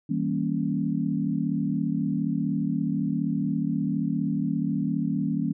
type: chord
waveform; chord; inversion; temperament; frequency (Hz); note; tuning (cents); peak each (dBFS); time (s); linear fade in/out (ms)
sine; E diminished seventh; none; equal with one note detuned; 161.14 / 196 / 233.1 / 277.2; E3 / G3 / Bb3 / Db4; -39 / 0 / 0 / 0; -29; 0.09-5.53; 10
effects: none